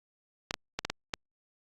clicks, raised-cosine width 0.2 ms, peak -13 dBFS, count 6, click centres 0.509 / 0.541 / 0.79 / 0.85 / 0.9 / 1.138 s, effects Opus 48 kbps

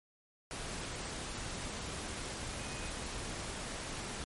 sine tone in noise, 2500 Hz, D#7, 8 cents sharp, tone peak -51 dBFS, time 2.59-2.89 s, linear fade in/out 0 ms, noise pink, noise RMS -41 dBFS, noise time 0.51-4.24 s, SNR -13 dB, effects MP3 48 kbps

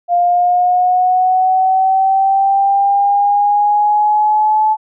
sine linear sweep, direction up, 698.5 to 867 Hz, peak -9 dBFS, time 0.08-4.77 s, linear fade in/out 50 ms, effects none

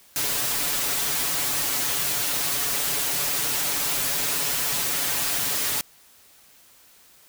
white noise with comb filter, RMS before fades -25 dBFS, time 0.16-5.81 s, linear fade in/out 0 ms, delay 7 ms, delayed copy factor +0.9, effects white hiss -54 dBFS RMS until 7.28 s

